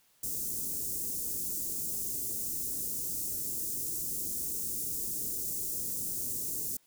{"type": "band-stop noise", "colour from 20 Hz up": "white", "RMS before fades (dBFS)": -35, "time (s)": [0.23, 6.77], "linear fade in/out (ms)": 5, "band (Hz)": [410, 6600], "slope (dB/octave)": 24, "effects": ["white hiss -67 dBFS RMS until 6.86 s"]}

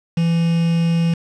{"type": "tone with quantisation", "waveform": "triangle", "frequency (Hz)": 167.2, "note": "E3", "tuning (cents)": 25, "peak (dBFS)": -12, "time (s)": [0.17, 1.14], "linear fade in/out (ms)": 5, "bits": 5, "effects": ["low-pass 6000 Hz 12 dB/octave"]}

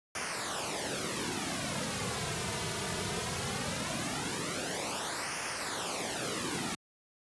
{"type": "noise with flanger", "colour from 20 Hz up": "pink", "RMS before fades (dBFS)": -35, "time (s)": [0.15, 6.75], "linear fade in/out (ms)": 2, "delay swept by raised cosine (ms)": [0.25, 3.75], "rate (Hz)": 0.19, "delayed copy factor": -0.7, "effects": ["high-pass 100 Hz 12 dB/octave", "resampled to 24000 Hz"]}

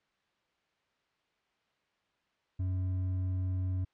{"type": "tone with hard clipping", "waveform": "sine", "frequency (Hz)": 92.5, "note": "F#2", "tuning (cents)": 0, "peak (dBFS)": -31, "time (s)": [2.59, 3.85], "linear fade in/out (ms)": 10, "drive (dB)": 4, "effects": ["white hiss -75 dBFS RMS until 3.93 s", "low-pass 3000 Hz 12 dB/octave"]}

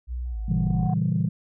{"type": "tone with pitch glide", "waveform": "sine", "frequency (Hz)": [61.2, 53.59], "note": ["B1", "A1"], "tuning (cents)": [-15, -45], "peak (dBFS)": -27, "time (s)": [0.07, 0.9], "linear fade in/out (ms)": 50, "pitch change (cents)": -230, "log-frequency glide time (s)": [0.31, 0.38]}
{"type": "tone with exponential growth", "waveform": "sine", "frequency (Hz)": 740, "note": "F#5", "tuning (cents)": 0, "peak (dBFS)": -28, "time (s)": [0.25, 0.94], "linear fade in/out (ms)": 5, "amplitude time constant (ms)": 150}
{"type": "chord", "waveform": "sine", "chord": "A# diminished seventh", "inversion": "none", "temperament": "equal", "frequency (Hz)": [116.54, 138.59, 164.81, 196], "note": ["A#2", "C#3", "E3", "G3"], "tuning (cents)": [0, 0, 0, 0], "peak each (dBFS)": [-26, -28, -23, -27], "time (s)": [0.48, 1.29], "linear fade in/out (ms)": 10}
{"effects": ["tanh soft clip ceiling -13 dBFS"]}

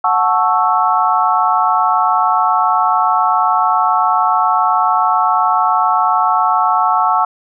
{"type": "chord", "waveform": "sine", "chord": "F# minor seventh", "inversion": "none", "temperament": "equal with one note detuned", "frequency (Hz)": [732.8, 880, 1108.7, 1318.5], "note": ["F#5", "A5", "C#6", "E6"], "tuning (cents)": [-17, 0, 0, 0], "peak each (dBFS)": -16, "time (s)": [0.04, 7.25], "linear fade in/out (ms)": 5, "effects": []}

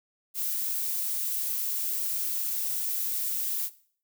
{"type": "noise", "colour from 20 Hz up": "violet", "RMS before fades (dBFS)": -30, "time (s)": [0.34, 3.7], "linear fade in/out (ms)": 50, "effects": ["noise-tail reverb RT60 0.5 s tail -17 dB re dry"]}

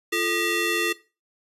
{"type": "ring-modulated tone", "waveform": "20% pulse", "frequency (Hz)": 784, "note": "G5", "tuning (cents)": 0, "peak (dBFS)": -14, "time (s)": [0.12, 0.93], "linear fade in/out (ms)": 10, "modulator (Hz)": 1130, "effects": ["noise-tail reverb RT60 0.3 s tail -18 dB re dry", "resampled to 32000 Hz"]}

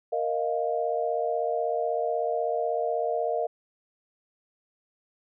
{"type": "chord", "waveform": "sine", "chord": "Bb suspended fourth", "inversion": "none", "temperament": "equal", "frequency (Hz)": [466.2, 622.3, 698.5], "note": ["Bb4", "Eb5", "F5"], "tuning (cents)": [0, 0, 0], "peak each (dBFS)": -29, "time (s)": [0.12, 3.47], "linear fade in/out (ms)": 10, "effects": []}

